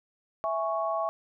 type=chord; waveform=sine; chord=C# minor; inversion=first; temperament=equal; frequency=659.3 / 830.6 / 1108.7 Hz; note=E5 / G#5 / C#6; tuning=0 / 0 / 0 cents; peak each=-29 / -34 / -31 dBFS; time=0.44-1.09 s; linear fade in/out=0 ms; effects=none